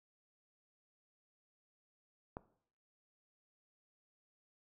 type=click; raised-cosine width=1 ms; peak=-28 dBFS; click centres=2.369 s; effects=noise-tail reverb RT60 0.6 s tail -17 dB re dry